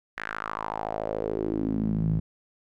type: tone with band-pass filter sweep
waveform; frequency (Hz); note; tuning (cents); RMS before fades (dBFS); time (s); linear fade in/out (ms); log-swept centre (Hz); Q
sawtooth; 53.7; A1; -41; -29; 0.17-2.2; 10; 1800 to 140; 4.1
effects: none